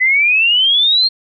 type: exponential sweep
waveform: sine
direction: up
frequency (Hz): 1997 to 4264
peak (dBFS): -9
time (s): 0-1.09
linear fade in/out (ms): 20
effects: none